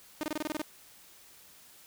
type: tone bursts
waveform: sawtooth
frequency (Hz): 305.6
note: D#4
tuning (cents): -31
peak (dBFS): -27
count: 9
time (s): 0.21-0.616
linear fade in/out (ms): 0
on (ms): 22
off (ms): 26
effects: white hiss -56 dBFS RMS until 1.86 s

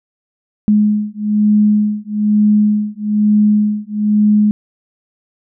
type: beating tone pair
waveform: sine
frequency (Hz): 209.5 / 210.6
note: G#3 / G#3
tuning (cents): +15 / +24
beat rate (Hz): 1.1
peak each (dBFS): -13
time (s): 0.68-4.51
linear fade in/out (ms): 0
effects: none

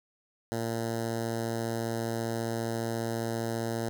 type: tone with notch filter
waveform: 10% pulse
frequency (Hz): 114.8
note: A#2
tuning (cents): -26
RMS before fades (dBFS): -32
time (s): 0.52-3.89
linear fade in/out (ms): 0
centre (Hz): 2500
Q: 1.1
effects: 8-bit

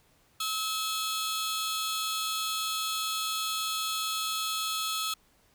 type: tone cluster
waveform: sawtooth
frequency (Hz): 1292 / 3181 / 3415 / 4260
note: E6 / G7 / G#7 / C8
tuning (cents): -35 / +25 / +48 / +30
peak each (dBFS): -29 / -37 / -32 / -34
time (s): 0.4-5.14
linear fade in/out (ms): 5
effects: pink hiss -65 dBFS RMS until 5.54 s

